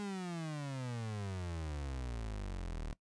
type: exponential sweep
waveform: 35% pulse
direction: down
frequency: 207.7 to 36.71 Hz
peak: -37 dBFS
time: 0-2.93 s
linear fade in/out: 0 ms
effects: noise-tail reverb RT60 0.1 s tail -19 dB re dry + resampled to 22050 Hz